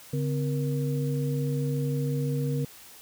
sine tone cluster, 142.9 / 257.4 / 471.2 Hz, D3 / C4 / A#4, -47 / -28 / +19 cents, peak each -26 / -33 / -34 dBFS, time 0.13-2.65 s, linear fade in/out 5 ms, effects white hiss -49 dBFS RMS until 3.01 s

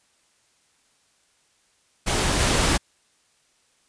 pink noise with level steps, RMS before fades -22 / -20 dBFS, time 2.06-2.78 s, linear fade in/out 20 ms, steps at 2.39 s, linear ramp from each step 2 ms, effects white hiss -64 dBFS RMS until 3.88 s + resampled to 22050 Hz

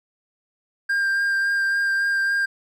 triangle tone with vibrato, 1596 Hz, G6, 31 cents sharp, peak -17 dBFS, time 0.89-2.46 s, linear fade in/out 10 ms, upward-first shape sine, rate 3.6 Hz, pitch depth 14 cents each way, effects none

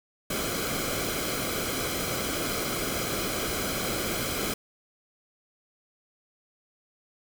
pink noise with comb filter, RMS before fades -30 dBFS, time 0.3-4.54 s, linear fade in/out 5 ms, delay 1.1 ms, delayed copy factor -0.65, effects none

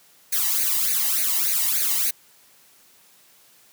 blue noise with flanger, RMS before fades -22 dBFS, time 0.32-2.11 s, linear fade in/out 10 ms, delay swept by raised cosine 0.46 to 1.05 ms, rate 3.4 Hz, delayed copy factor +0.95, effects white hiss -55 dBFS RMS until 3.72 s + high-pass 100 Hz 12 dB/octave

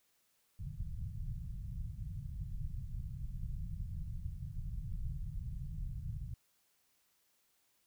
pink low-pass noise, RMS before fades -41 dBFS, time 0.59-6.34 s, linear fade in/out 5 ms, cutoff 160 Hz, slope 48 dB/octave, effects white hiss -75 dBFS RMS until 7.86 s

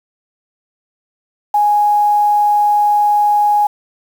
sine tone with quantisation, 830.6 Hz, G#5, in tune, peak -9 dBFS, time 1.54-3.67 s, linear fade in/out 5 ms, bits 6, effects none

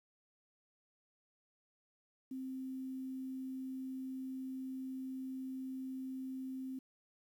sine tone with quantisation, 262 Hz, C4, 2 cents sharp, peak -40 dBFS, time 2.31-6.79 s, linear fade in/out 5 ms, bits 11, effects none

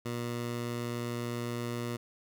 15% pulse tone, 119.5 Hz, A#2, 43 cents sharp, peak -27 dBFS, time 0.05-1.97 s, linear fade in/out 10 ms, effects none

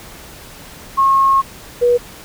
sine tone pair in turn, 1084 / 484.4 Hz, C#6 / B4, -39 / -34 cents, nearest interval octave + major second, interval 1395 cents, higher first, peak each -9 dBFS, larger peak neither, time 0.97-1.42 / 1.81-1.98 s, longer first, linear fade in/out 20 ms, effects pink hiss -37 dBFS RMS until 2.24 s

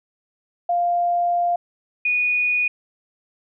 sine tone pair in turn, 698.5 / 2465 Hz, F5 / D#7, 0 / -17 cents, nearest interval octave + minor seventh, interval 2183 cents, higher second, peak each -17 dBFS, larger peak neither, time 0.69-1.56 / 2.05-2.68 s, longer first, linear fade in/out 5 ms, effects none

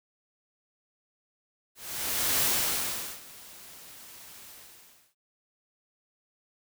white noise with ADSR envelope, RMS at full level -25 dBFS, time 1.75-5.15 s, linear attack 660 ms, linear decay 790 ms, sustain -23 dB, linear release 670 ms, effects none

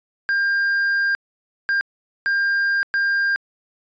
triangle tone bursts at uneven times, 1600 Hz, G6, 35 cents sharp, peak -15 dBFS, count 4, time 0.29-1.15 / 1.69-1.81 / 2.26-2.83 / 2.94-3.36 s, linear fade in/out 0 ms, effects resampled to 16000 Hz

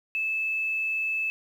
sine tone with quantisation, 2618 Hz, E7, 13 cents flat, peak -25 dBFS, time 0.15-1.3 s, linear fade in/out 0 ms, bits 9, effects none

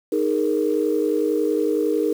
sine chord, D# suspended fourth, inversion none, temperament equal, 311.1 / 415.3 / 466.2 Hz, D#4 / G#4 / A#4, 0 / 0 / 0 cents, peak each -22 dBFS, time 0.12-2.13 s, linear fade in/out 5 ms, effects tanh soft clip ceiling -8 dBFS + 7-bit

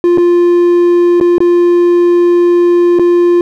triangle tone with dropouts, 349.2 Hz, F4, in tune, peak -3 dBFS, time 0.04-3.41 s, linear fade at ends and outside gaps 1 ms, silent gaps 0.175-0.181 / 1.201-1.211 / 1.382-1.404 / 2.988-2.995 s, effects none

